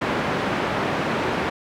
pink band-pass noise, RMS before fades -24 dBFS, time 0.01-1.5 s, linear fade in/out 10 ms, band 170 to 2100 Hz, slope 12 dB/octave, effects none

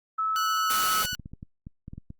sine tone with pitch glide, 1302 to 1289.3 Hz, E6 to E6, -22 to -39 cents, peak -24 dBFS, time 0.18-1.03 s, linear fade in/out 10 ms, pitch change -17 cents, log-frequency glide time 0.53-0.84 s
15% pulse tone with vibrato, 1480 Hz, F#6, in tune, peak -23 dBFS, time 0.36-1.15 s, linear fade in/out 0 ms, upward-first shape sine, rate 15 Hz, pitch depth 10 cents each way
white noise, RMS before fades -30 dBFS, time 0.7-1.06 s, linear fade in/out 2 ms
clicks, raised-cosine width 5 ms, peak -27 dBFS, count 11, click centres 1.05 / 1.131 / 1.197 / 1.259 / 1.335 / 1.429 / 1.669 / 1.881 / 1.934 / 1.98 / 2.104 s
effects Opus 32 kbps

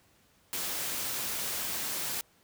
white noise, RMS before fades -34 dBFS, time 0.53-2.21 s, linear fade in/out 0 ms, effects pink hiss -65 dBFS RMS until 2.43 s + high-pass 60 Hz 12 dB/octave

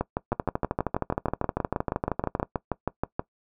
two click trains, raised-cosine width 1 ms, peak -11 / -11 dBFS, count 28 / 21, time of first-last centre 0.32-2.429 / 0.01-3.195 s, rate 12.8 / 6.28 Hz, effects noise-tail reverb RT60 0.1 s tail -20 dB re dry

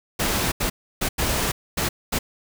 pink noise bursts at uneven times, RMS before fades -23 dBFS, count 6, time 0.19-0.52 / 0.6-0.7 / 1.01-1.09 / 1.18-1.52 / 1.77-1.89 / 2.12-2.19 s, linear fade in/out 10 ms, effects none

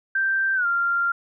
sine tone with pitch glide, 1568 to 1388.9 Hz, G6 to F6, 0 to -10 cents, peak -19 dBFS, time 0.15-1.12 s, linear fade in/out 5 ms, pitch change -210 cents, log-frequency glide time 0.55-0.66 s, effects none

